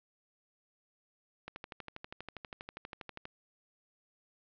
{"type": "click train", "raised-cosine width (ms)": 0.3, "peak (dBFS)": -26, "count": 23, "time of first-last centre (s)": [1.48, 3.254], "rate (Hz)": 12.4, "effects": ["low-pass 4000 Hz 12 dB/octave"]}